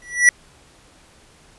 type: tone with exponential growth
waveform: square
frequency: 1951 Hz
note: B6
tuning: 22 cents flat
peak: -6 dBFS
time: 0.02-0.29 s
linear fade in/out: 1 ms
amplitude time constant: 57 ms
effects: pink hiss -51 dBFS RMS until 1.58 s + resampled to 24000 Hz